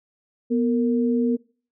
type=tone pair together; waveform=sine; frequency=243.7 / 460 Hz; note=B3 / A#4; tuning=-23 / -23 cents; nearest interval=major seventh; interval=1100 cents; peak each=-19 / -24 dBFS; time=0.5-1.37 s; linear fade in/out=20 ms; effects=noise-tail reverb RT60 0.4 s tail -22 dB re dry